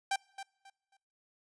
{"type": "tone with echo", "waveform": "sawtooth", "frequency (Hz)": 784, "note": "G5", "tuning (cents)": 0, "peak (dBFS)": -25, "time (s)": [0.11, 0.16], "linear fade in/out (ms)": 5, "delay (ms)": 270, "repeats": 3, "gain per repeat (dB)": -12, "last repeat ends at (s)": 0.97, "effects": ["noise-tail reverb RT60 1.0 s tail -26 dB re dry", "resampled to 22050 Hz"]}